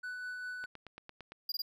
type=tone with tremolo; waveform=triangle; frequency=1490 Hz; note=F#6; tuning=12 cents sharp; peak=-36 dBFS; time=0.03-0.66 s; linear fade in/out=10 ms; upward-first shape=sine; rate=5 Hz; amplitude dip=25%
type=click train; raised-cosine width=0.3 ms; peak=-31 dBFS; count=7; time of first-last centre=0.64-1.32 s; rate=8.82 Hz
type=tone bursts; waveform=square; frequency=4839 Hz; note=D#8; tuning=49 cents flat; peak=-34 dBFS; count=3; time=1.49-1.62 s; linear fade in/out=5 ms; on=30 ms; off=20 ms
effects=none